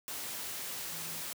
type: tone in noise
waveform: sine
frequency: 164.1 Hz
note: E3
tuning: 8 cents flat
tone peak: -51 dBFS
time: 0.92-1.21 s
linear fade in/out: 0 ms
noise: white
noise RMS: -40 dBFS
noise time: 0.08-1.33 s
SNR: -14 dB
effects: high-pass 100 Hz 12 dB/octave